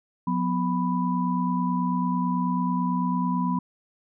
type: tone cluster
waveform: sine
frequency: 179.5 / 248.6 / 990 Hz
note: F3 / B3 / B5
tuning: +48 / +12 / +4 cents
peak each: -25 / -27 / -28 dBFS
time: 0.27-3.59 s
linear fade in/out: 5 ms
effects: none